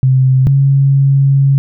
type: tone pair in turn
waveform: sine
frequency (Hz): 130.81 / 137.64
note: C3 / C#3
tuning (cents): 0 / -12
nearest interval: minor second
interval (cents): 88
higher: second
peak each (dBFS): -6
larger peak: neither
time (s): 0.03-0.47 / 0.47-1.58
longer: second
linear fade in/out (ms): 0
effects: none